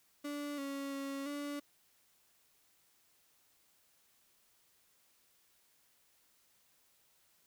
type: tone with pitch steps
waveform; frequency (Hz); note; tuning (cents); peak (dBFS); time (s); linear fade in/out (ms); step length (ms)
35% pulse; 290.1 / 277.2 / 275.5 / 288.3; D4 / C#4 / C#4 / D4; -21 / 0 / -11 / -32; -37; 0.24-1.6; 10; 340
effects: white hiss -71 dBFS RMS until 7.46 s